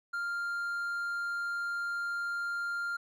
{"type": "tone", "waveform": "triangle", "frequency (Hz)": 1396.9, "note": "F6", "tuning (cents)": 0, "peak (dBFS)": -30, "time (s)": [0.13, 2.97], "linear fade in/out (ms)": 10, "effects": []}